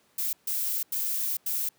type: noise bursts at uneven times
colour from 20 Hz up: violet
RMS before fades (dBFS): -29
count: 4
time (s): 0.18-0.33 / 0.47-0.83 / 0.92-1.37 / 1.46-1.69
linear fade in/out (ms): 5
effects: pink hiss -65 dBFS RMS until 1.78 s + high-pass 150 Hz 12 dB/octave